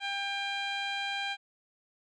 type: tone with low-pass filter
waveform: 15% pulse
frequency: 797 Hz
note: G5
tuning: 28 cents sharp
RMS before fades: -34 dBFS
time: 0-1.37 s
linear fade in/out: 50 ms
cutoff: 4000 Hz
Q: 1.8
effects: none